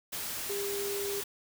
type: tone in noise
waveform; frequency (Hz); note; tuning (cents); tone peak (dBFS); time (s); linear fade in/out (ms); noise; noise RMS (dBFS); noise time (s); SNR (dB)
sine; 401.8; G4; +43; -33; 0.49-1.21; 10; white; -37; 0.12-1.24; +1
effects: none